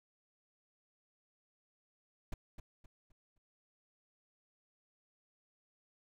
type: noise with echo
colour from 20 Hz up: brown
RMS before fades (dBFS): -36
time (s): 2.32-2.34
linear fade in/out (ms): 5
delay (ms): 260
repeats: 4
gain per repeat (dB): -9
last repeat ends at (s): 3.38
effects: none